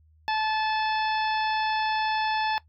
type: harmonic tone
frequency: 869 Hz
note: A5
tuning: 22 cents flat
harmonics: 1 / 2 / 3 / 4 / 5 / 6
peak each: -25 / -31 / -35 / -37 / -39 / -41 dBFS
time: 0.28-2.58 s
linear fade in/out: 0 ms
effects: noise-tail reverb RT60 0.1 s tail -18 dB re dry + added 78 Hz sine -56 dBFS peak until 2.68 s